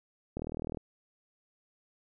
click train, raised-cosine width 2 ms, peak -23 dBFS, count 17, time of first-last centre 0.37-0.772 s, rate 39.8 Hz, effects none

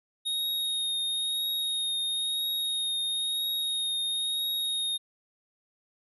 square tone with vibrato, 3730 Hz, A#7, in tune, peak -28 dBFS, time 0.25-4.98 s, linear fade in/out 20 ms, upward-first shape triangle, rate 1 Hz, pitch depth 20 cents each way, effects none

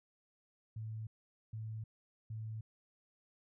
sine tone bursts, 110 Hz, A2, in tune, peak -40 dBFS, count 3, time 0.76-2.61 s, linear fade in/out 5 ms, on 310 ms, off 460 ms, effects none

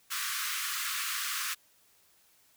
pink high-pass noise, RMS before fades -34 dBFS, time 0.1-1.55 s, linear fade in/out 20 ms, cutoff 1100 Hz, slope 96 dB/octave, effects white hiss -65 dBFS RMS until 2.56 s

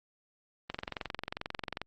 click train, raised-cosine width 0.3 ms, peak -19 dBFS, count 26, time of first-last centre 0.7-1.816 s, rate 22.4 Hz, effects Opus 32 kbps

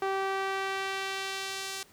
sawtooth tone with band-pass filter sweep, 387.3 Hz, G4, 21 cents flat, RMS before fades -33 dBFS, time 0.02-1.83 s, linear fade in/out 2 ms, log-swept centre 860 to 6200 Hz, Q 0.74, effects pink hiss -58 dBFS RMS until 1.92 s + high-pass 80 Hz 12 dB/octave

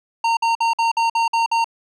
square tone bursts, 918 Hz, A#5, 27 cents flat, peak -16 dBFS, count 8, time 0.24-1.644 s, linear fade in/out 5 ms, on 130 ms, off 52 ms, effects low-pass 5000 Hz 12 dB/octave

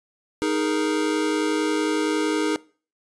square chord, D# suspended fourth, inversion none, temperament equal, 311.1 / 415.3 / 466.2 Hz, D#4 / G#4 / A#4, 0 / 0 / 0 cents, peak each -24 / -27 / -29 dBFS, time 0.42-2.56 s, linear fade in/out 0 ms, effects noise-tail reverb RT60 0.4 s tail -22 dB re dry + resampled to 22050 Hz

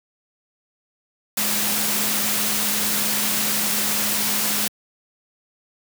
sine tone in noise, 209.2 Hz, G#3, 13 cents sharp, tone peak -32 dBFS, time 1.37-4.68 s, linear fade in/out 5 ms, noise white, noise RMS -22 dBFS, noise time 1.37-4.68 s, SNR -13 dB, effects high-pass 100 Hz 12 dB/octave

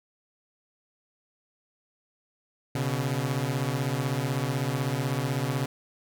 sawtooth beating tone pair, 125.3 / 141.3 Hz, B2 / C#3, +25 / +34 cents, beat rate 16 Hz, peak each -25 dBFS, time 2.75-5.66 s, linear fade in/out 5 ms, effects none

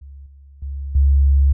sine tone with level steps, 69.3 Hz, C#2, in tune, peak -35 / -41 / -24 / -10 dBFS, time 0.01-1.53 s, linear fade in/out 10 ms, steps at 0.26 / 0.62 / 0.95 s, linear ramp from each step 5 ms, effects none

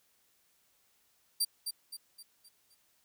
20% pulse tone with echo, 4699 Hz, D8, in tune, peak -21 dBFS, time 1.4-1.45 s, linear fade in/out 10 ms, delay 260 ms, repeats 5, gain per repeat -7 dB, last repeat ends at 2.75 s, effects white hiss -71 dBFS RMS until 3.04 s

